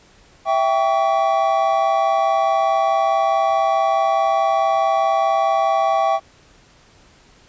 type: chord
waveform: triangle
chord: C# diminished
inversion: first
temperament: equal with one note detuned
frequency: 659.3 / 784 / 1132 Hz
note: E5 / G5 / C#6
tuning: 0 / 0 / +36 cents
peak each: -17 / -16 / -20 dBFS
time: 0.45-6.2 s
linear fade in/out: 50 ms
effects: pink hiss -51 dBFS RMS until 7.48 s + resampled to 16000 Hz